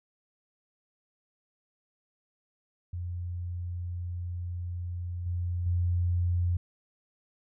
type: tone with level steps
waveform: sine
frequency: 88 Hz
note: F2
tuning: 14 cents sharp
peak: -32 / -28 / -24 dBFS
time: 2.93-6.57 s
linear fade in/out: 5 ms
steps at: 5.26 / 5.66 s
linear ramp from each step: 5 ms
effects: none